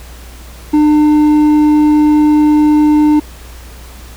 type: tone with hard clipping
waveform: sine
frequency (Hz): 300.8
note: D4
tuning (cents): +42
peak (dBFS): -7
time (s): 0.73-3.2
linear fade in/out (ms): 10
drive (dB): 5
effects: added 60 Hz sine -31 dBFS peak until 4.16 s + pink hiss -37 dBFS RMS until 4.16 s